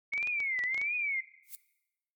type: tone with vibrato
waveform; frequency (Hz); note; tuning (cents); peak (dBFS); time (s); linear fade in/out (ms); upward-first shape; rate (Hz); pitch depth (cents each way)
sine; 2198; C#7; -15; -29; 0.12-1.21; 10; triangle; 1.5; 220
type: clicks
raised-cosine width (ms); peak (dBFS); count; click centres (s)
0.2; -26; 10; 0.136 / 0.178 / 0.228 / 0.273 / 0.403 / 0.591 / 0.638 / 0.745 / 0.778 / 0.815
type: noise with exponential growth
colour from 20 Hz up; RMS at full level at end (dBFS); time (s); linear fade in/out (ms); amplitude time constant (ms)
violet; -38; 1.43-1.55; 0; 26
effects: noise-tail reverb RT60 1.0 s tail -19 dB re dry + MP3 96 kbps